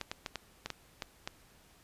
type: clicks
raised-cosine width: 0.2 ms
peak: -19 dBFS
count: 8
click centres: 0.013 / 0.115 / 0.262 / 0.357 / 0.66 / 0.703 / 1.022 / 1.275 s
effects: pink hiss -62 dBFS RMS until 1.83 s + resampled to 32000 Hz